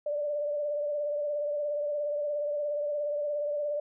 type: tone with vibrato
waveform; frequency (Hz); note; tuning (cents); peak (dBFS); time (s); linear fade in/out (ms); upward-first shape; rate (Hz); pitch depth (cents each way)
sine; 587.3; D5; 0; -28; 0.06-3.8; 5; triangle; 17; 44
effects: none